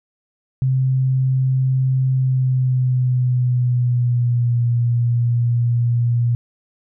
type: tone with pitch glide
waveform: sine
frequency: 130.81 to 119.26 Hz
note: C3 to A#2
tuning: 0 to +40 cents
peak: -14 dBFS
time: 0.62-6.35 s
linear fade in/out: 0 ms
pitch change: -160 cents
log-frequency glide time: 2.12-4.64 s
effects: none